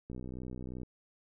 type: click train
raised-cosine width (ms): 3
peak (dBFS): -30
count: 47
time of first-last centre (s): 0.1-0.832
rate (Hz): 62.8
effects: none